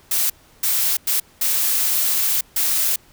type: noise bursts at uneven times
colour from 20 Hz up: blue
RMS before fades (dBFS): -19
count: 5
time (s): 0.11-0.3 / 0.63-0.97 / 1.07-1.2 / 1.41-2.41 / 2.56-2.96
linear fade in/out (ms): 5
effects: pink hiss -52 dBFS RMS until 3.12 s